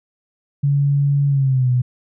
sine tone with pitch glide, 141.7 to 124.79 Hz, C#3 to B2, +38 to +18 cents, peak -13 dBFS, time 0.63-1.82 s, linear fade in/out 10 ms, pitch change -220 cents, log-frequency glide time 1.28-1.71 s, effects none

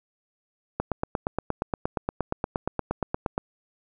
click train, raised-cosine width 1 ms, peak -11 dBFS, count 23, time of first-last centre 0.8-3.379 s, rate 8.53 Hz, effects none

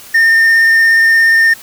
triangle tone with vibrato, 1817 Hz, A#6, 45 cents flat, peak -4 dBFS, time 0.14-1.54 s, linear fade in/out 10 ms, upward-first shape sine, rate 17 Hz, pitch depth 12 cents each way, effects white hiss -35 dBFS RMS until 1.62 s

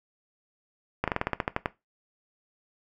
slowing click train, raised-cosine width 0.5 ms, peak -10 dBFS, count 11, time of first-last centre 1.04-1.659 s, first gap 37 ms, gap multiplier 1.11, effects noise-tail reverb RT60 0.2 s tail -17 dB re dry

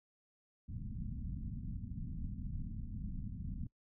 pink low-pass noise, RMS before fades -42 dBFS, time 0.68-3.67 s, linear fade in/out 5 ms, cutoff 240 Hz, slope 48 dB/octave, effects noise-tail reverb RT60 0.1 s tail -23 dB re dry

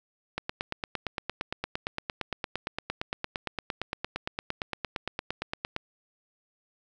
click train, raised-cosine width 0.3 ms, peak -14 dBFS, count 48, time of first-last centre 0.38-5.764 s, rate 8.73 Hz, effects none

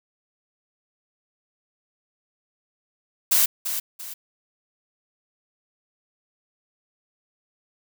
blue noise with echo, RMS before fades -18 dBFS, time 3.31-3.46 s, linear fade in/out 10 ms, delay 340 ms, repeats 2, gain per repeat -9 dB, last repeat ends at 4.14 s, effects none

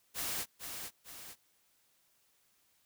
white noise with echo, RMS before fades -37 dBFS, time 0.14-0.46 s, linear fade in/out 50 ms, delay 450 ms, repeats 2, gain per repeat -6 dB, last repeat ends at 1.36 s, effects white hiss -72 dBFS RMS until 2.85 s

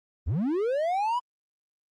triangle linear sweep, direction up, 57.8 to 1007 Hz, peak -22 dBFS, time 0.26-1.2 s, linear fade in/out 20 ms, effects Opus 32 kbps

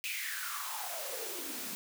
white noise with high-pass filter sweep, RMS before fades -39 dBFS, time 0.04-1.75 s, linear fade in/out 0 ms, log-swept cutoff 2600 to 200 Hz, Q 6.9, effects none

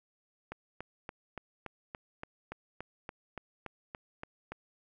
click train, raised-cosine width 0.5 ms, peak -25 dBFS, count 15, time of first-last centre 0.52-4.52 s, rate 3.5 Hz, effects none

